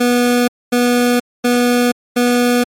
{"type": "tone bursts", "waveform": "25% pulse", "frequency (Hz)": 243.8, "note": "B3", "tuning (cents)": -22, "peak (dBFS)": -7, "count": 4, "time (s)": [0, 2.64], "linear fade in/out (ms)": 10, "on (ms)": 480, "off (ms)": 240, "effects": ["MP3 64 kbps"]}